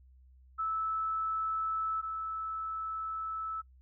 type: tone pair in turn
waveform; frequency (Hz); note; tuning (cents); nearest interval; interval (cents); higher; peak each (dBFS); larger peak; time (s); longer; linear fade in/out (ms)
sine; 1309 / 1309; E6 / E6; -13 / -13; unison; 0; neither; -30 / -34; first; 0.58-2.02 / 2.02-3.62; second; 20
effects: noise-tail reverb RT60 0.1 s tail -22 dB re dry + added 64 Hz sine -56 dBFS peak until 3.81 s